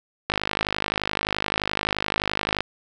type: click train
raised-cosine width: 0.3 ms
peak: -6 dBFS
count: 120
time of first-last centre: 0.3-2.606 s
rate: 51.6 Hz
effects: none